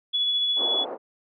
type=tone with tremolo; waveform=sine; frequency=3400 Hz; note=G#7; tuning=40 cents sharp; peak=-20 dBFS; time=0.13-0.85 s; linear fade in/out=20 ms; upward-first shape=sine; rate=14 Hz; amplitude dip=25%
type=band-pass noise; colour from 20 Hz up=white; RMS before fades=-33 dBFS; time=0.56-0.98 s; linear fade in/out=50 ms; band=310 to 820 Hz; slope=24 dB/octave
effects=none